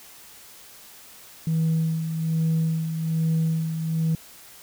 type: tone with tremolo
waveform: sine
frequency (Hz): 161.4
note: E3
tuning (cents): -36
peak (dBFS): -17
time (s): 1.47-4.15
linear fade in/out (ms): 2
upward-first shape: sine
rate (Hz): 1.2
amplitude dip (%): 60
effects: tanh soft clip ceiling -17 dBFS + white hiss -47 dBFS RMS until 4.62 s